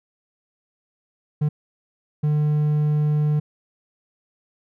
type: tone bursts at uneven times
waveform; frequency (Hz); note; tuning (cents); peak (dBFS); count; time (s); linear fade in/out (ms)
triangle; 150; D3; +37; -15; 2; 1.41-1.49 / 2.23-3.4; 10
effects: none